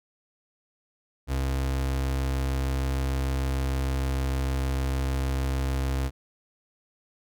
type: tone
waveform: 35% pulse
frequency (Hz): 66.6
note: C2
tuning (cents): +31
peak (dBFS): -23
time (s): 1.27-6.11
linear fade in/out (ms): 50
effects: none